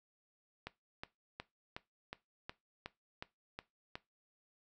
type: click train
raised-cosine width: 0.3 ms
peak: -26 dBFS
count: 10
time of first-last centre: 0.67-3.955 s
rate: 2.74 Hz
effects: noise-tail reverb RT60 0.2 s tail -18 dB re dry